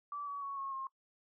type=tone with pitch steps; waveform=sine; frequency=1157 / 1134.5 / 1112.4 / 1090.8 / 1069.6 Hz; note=D6 / C#6 / C#6 / C#6 / C6; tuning=-26 / +40 / +6 / -28 / +38 cents; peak=-38 dBFS; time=0.12-0.87 s; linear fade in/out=2 ms; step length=150 ms; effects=noise-tail reverb RT60 0.1 s tail -21 dB re dry